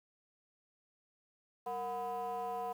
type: tone with frequency modulation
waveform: sine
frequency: 733 Hz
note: F#5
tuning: 16 cents flat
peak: -34 dBFS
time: 1.66-2.73 s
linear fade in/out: 10 ms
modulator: 268 Hz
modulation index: 1
effects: tanh soft clip ceiling -34 dBFS + 10-bit